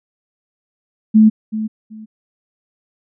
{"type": "tone with echo", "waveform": "sine", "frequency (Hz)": 217.3, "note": "A3", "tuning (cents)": -21, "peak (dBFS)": -5, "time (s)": [1.14, 1.3], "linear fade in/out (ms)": 20, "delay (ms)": 380, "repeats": 2, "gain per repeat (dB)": -13, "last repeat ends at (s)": 2.06, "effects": []}